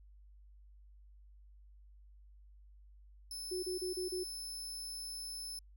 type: tone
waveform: 25% pulse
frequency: 5260 Hz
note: E8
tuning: 5 cents flat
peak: -37 dBFS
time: 3.31-5.59 s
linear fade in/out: 2 ms
type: tone bursts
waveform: sine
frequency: 365.6 Hz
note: F#4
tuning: 21 cents flat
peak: -36 dBFS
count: 5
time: 3.51-4.238 s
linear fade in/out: 10 ms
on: 120 ms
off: 32 ms
effects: added 50 Hz sine -56 dBFS peak until 5.76 s